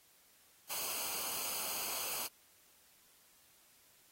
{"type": "noise with comb filter", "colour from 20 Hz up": "white", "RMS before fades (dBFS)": -39, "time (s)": [0.69, 2.28], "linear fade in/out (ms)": 20, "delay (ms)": 0.54, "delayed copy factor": -0.7, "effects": ["white hiss -66 dBFS RMS until 4.11 s", "AAC 48 kbps"]}